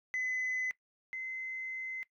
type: tone pair in turn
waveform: sine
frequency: 2021 / 2056 Hz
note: B6 / C7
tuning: +39 / -31 cents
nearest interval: unison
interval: 30 cents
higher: second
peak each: -30 / -36 dBFS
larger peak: first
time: 0.14-0.71 / 1.13-2.03 s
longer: second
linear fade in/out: 0 ms
effects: noise-tail reverb RT60 0.1 s tail -20 dB re dry + tanh soft clip ceiling -29 dBFS